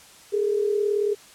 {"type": "tone pair together", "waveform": "sine", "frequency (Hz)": [409.6, 448.2], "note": ["G#4", "A4"], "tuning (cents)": [-24, 32], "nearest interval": "major second", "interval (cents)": 156, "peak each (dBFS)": [-21, -27], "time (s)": [0.32, 1.15], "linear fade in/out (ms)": 20, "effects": ["white hiss -49 dBFS RMS until 1.34 s", "low-pass 10000 Hz 12 dB/octave"]}